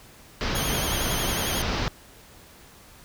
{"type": "low-pass noise", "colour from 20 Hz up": "pink", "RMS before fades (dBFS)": -27, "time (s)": [0.41, 1.88], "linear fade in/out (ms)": 0, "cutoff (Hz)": 5700, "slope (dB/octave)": 48}
{"type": "tone with vibrato", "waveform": "10% pulse", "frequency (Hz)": 3190, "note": "G7", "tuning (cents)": 30, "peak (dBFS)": -22, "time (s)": [0.55, 1.62], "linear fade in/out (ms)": 2, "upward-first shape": "triangle", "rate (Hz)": 11, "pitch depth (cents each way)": 99}
{"effects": ["pink hiss -50 dBFS RMS until 3.04 s"]}